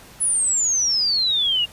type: exponential sweep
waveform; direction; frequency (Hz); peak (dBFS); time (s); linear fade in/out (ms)
sine; down; 10270 to 2790; -17; 0.2-1.66; 20
effects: pink hiss -45 dBFS RMS until 1.72 s + resampled to 32000 Hz

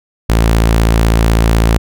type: tone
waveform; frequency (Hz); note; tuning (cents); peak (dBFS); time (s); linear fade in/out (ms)
sawtooth; 56; A1; +31; -4; 0.29-1.78; 10
effects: none

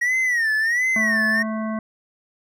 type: tone with vibrato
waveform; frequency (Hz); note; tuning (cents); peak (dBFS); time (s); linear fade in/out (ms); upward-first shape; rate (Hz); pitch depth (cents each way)
triangle; 1889; A#6; +22; -16; 0.01-1.43; 10; sine; 1.4; 150
type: harmonic tone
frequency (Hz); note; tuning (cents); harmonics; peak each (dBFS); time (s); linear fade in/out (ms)
218.9; A3; -9; 1 / 3 / 5 / 7 / 9; -24 / -31 / -33 / -40 / -40; 0.96-1.79; 2
effects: none

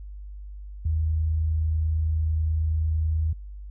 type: tone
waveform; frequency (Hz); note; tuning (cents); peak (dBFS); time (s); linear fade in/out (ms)
sine; 79.2; D#2; +31; -21; 0.85-3.33; 5
effects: added 50 Hz sine -36 dBFS peak until 3.7 s

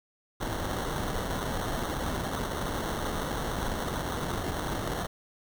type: noise with sample-and-hold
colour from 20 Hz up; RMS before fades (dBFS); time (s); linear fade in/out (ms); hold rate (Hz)
pink; -32; 0.4-5.07; 10; 2450
effects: none

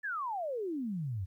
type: exponential sweep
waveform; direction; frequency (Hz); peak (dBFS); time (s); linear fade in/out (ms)
sine; down; 1779 to 86.4; -33; 0.03-1.26; 20
effects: 12-bit

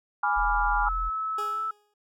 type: chord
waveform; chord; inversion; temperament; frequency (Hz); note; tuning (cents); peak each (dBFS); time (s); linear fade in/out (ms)
sine; G# diminished seventh; none; equal; 830.6 / 987.8 / 1174.7 / 1396.9; G#5 / B5 / D6 / F6; 0 / 0 / 0 / 0; -26 / -29 / -30 / -27; 0.23-0.89; 5
type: tone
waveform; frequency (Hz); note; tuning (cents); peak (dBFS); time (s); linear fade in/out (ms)
sine; 41.77; E1; +24; -29; 0.36-1.1; 20
type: tone with pitch glide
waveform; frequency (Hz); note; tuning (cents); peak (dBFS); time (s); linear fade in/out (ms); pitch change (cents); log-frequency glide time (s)
sine; 1300 to 1314.3; E6 to E6; -24 to -6; -27; 0.86-1.71; 5; +18; 1.32-1.6
type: tone with exponential decay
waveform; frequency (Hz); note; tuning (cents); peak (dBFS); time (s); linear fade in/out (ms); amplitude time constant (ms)
20% pulse; 415.3; G#4; 0; -28; 1.38-1.94; 5; 120
effects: none

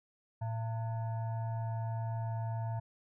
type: tone with frequency modulation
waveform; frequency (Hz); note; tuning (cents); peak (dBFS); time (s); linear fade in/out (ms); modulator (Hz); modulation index
sine; 112.7; A2; +42; -33; 0.41-2.8; 10; 791; 0.5
effects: none

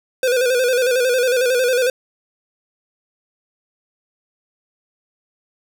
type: tone with vibrato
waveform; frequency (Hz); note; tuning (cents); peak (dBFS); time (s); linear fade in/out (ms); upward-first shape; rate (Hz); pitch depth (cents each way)
square; 501; B4; +25; -15; 0.23-1.9; 2; square; 11; 60
effects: none

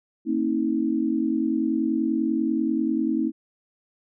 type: tone cluster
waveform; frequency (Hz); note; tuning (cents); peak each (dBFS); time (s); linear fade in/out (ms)
sine; 229.5 / 269.2 / 319.5; A#3 / C4 / D#4; -27 / +49 / +46; -26 / -26 / -24; 0.25-3.32; 50
effects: none

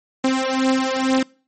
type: beating tone pair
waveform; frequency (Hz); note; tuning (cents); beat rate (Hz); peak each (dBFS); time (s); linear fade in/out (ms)
sawtooth; 261.6 / 263.8; C4 / C4; 0 / +14; 2.2; -16; 0.24-1.23; 5
effects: noise-tail reverb RT60 0.4 s tail -24 dB re dry + MP3 32 kbps

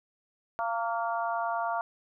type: harmonic tone with a mistuned harmonic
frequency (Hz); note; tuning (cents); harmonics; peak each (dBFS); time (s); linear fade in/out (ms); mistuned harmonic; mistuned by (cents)
229.8; A#3; -25; 3 / 4 / 5 / 6; -31 / -33 / -35 / -37; 0.59-1.81; 0; 6; +27
effects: none

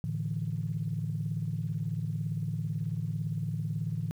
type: chord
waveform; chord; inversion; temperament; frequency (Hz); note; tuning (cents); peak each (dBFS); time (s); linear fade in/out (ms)
sine; A suspended fourth; none; equal; 110 / 146.83 / 164.81; A2 / D3 / E3; 0 / 0 / 0; -34; 0.04-4.11; 0
effects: tanh soft clip ceiling -21 dBFS + 10-bit

